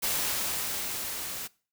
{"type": "noise with level ramp", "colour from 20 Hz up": "white", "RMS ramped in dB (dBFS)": [-28, -37], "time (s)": [0.02, 1.48], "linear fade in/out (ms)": 20, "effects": ["noise-tail reverb RT60 0.4 s tail -23 dB re dry"]}